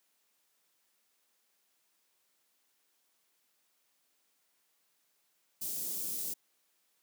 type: band-stop noise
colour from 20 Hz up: white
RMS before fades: -37 dBFS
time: 5.61-6.34 s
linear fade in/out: 10 ms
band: 310 to 7000 Hz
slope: 12 dB/octave
effects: white hiss -75 dBFS RMS until 7.02 s + high-pass 200 Hz 12 dB/octave